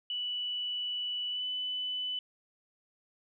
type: tone with pitch glide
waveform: sine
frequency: 2960 to 3000 Hz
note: F#7 to F#7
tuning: 0 to +23 cents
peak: -32 dBFS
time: 0.1-2.19 s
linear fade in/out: 2 ms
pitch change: +23 cents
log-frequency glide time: 1.3-1.44 s
effects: none